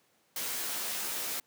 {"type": "noise with comb filter", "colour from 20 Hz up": "white", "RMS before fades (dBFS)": -35, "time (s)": [0.36, 1.4], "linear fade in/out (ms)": 2, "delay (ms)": 14, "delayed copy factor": 1, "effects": ["pink hiss -69 dBFS RMS until 1.46 s", "high-pass 200 Hz 12 dB/octave"]}